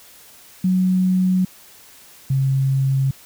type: tone pair in turn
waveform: sine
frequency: 185 / 134.69 Hz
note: F#3 / C#3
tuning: 0 / -49 cents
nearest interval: perfect fourth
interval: 549 cents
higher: first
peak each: -14 / -15 dBFS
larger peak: first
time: 0.64-1.45 / 2.3-3.11 s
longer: neither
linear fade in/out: 5 ms
effects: white hiss -46 dBFS RMS until 3.25 s